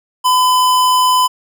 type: tone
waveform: square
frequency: 1009 Hz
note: B5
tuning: 37 cents sharp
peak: -10 dBFS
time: 0.24-1.28 s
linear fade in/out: 20 ms
effects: none